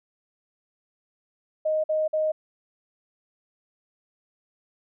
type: tone bursts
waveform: sine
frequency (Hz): 622.3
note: D#5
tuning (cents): 0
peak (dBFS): -21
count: 3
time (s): 1.65-2.32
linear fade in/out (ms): 10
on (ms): 190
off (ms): 50
effects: none